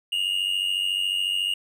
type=tone pair together; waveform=triangle; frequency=2806 / 2900 Hz; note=F7 / F#7; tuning=+8 / -35 cents; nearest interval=minor second; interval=57 cents; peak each=-24 dBFS; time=0.12-1.54 s; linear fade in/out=5 ms; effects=none